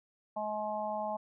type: harmonic tone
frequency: 212.4 Hz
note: G#3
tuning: 39 cents sharp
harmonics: 1 / 3 / 4 / 5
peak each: -44 / -36 / -36 / -43 dBFS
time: 0.36-1.17 s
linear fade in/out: 10 ms
effects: none